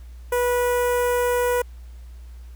sawtooth tone with notch filter, 489 Hz, B4, 17 cents flat, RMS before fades -21 dBFS, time 0.32-1.62 s, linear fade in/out 5 ms, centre 4200 Hz, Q 0.51, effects added 60 Hz sine -37 dBFS peak until 2.55 s + pink hiss -58 dBFS RMS until 2.55 s

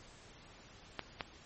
clicks, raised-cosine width 0.3 ms, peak -20 dBFS, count 2, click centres 0.993 / 1.208 s, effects pink hiss -57 dBFS RMS until 1.45 s + MP3 32 kbps

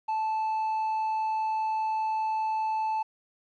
triangle tone with quantisation, 875 Hz, A5, 10 cents flat, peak -24 dBFS, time 0.08-3.03 s, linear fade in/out 10 ms, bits 9, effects low-pass 4000 Hz 12 dB/octave

